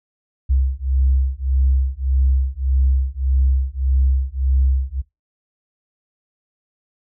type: beating tone pair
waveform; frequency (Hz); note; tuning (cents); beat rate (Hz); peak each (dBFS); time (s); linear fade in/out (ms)
sine; 65.41 / 67.11; C2 / C2; 0 / +45; 1.7; -17; 0.49-5.02; 20
effects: noise-tail reverb RT60 0.2 s tail -22 dB re dry + tanh soft clip ceiling -8 dBFS